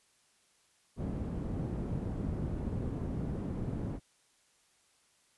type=low-pass noise; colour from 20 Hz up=white; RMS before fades=-36 dBFS; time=0.96-4 s; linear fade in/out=50 ms; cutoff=210 Hz; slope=12 dB/octave; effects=white hiss -69 dBFS RMS until 5.37 s + resampled to 24000 Hz